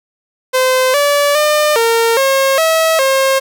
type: tone with pitch steps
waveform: sawtooth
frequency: 515 / 576 / 602 / 459.5 / 540 / 646 / 536 Hz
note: C5 / D5 / D5 / A#4 / C#5 / E5 / C5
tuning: -28 / -34 / +43 / -25 / -45 / -35 / +42 cents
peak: -6 dBFS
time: 0.53-3.4 s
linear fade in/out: 20 ms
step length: 410 ms
effects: none